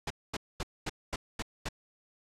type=noise bursts; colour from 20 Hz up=pink; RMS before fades=-34 dBFS; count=7; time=0.07-1.688 s; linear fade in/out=5 ms; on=34 ms; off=230 ms; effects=low-pass 7000 Hz 12 dB/octave